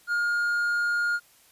triangle tone, 1420 Hz, F6, 28 cents sharp, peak -21 dBFS, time 0.07-1.2 s, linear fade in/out 50 ms, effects white hiss -58 dBFS RMS until 1.51 s + resampled to 32000 Hz

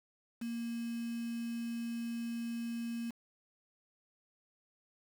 sine tone with quantisation, 233.1 Hz, A#3, in tune, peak -36 dBFS, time 0.41-3.11 s, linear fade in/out 10 ms, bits 8, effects none

